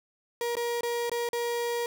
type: tone with dropouts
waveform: 35% pulse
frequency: 474.1 Hz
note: A#4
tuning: 29 cents sharp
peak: -26 dBFS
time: 0.41-1.86 s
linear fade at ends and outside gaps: 1 ms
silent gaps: 0.554-0.568 / 0.809-0.832 / 1.096-1.116 / 1.289-1.331 s
effects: none